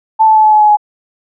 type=tone with pitch steps; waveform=sine; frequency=880 / 872.9 / 865.9 / 858.9 / 852 / 845.1 / 838.3 Hz; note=A5 / A5 / A5 / A5 / G#5 / G#5 / G#5; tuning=0 / -14 / -28 / -42 / +44 / +30 / +16 cents; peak=-4 dBFS; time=0.19-0.771 s; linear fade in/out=20 ms; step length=83 ms; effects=none